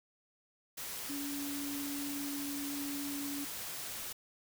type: tone in noise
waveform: sine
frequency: 283.8 Hz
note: C#4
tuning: 41 cents sharp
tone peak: -38 dBFS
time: 1.09-3.45 s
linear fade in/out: 10 ms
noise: white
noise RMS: -42 dBFS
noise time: 0.77-4.13 s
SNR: +1 dB
effects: none